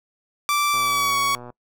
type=tone with pitch glide; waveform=sawtooth; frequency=1169 to 1120.1 Hz; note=D6 to C#6; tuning=-8 to +18 cents; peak=-15 dBFS; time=0.49-1.35 s; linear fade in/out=0 ms; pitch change=-74 cents; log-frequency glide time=0.74-1.17 s
type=click train; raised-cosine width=1 ms; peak=-25 dBFS; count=94; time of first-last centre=0.74-1.502 s; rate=122 Hz
effects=noise-tail reverb RT60 0.1 s tail -23 dB re dry